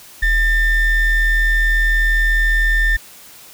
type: ring-modulated tone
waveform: triangle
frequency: 880 Hz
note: A5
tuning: in tune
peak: -7 dBFS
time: 0.22-2.97 s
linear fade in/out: 10 ms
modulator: 920 Hz
effects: white hiss -41 dBFS RMS until 3.53 s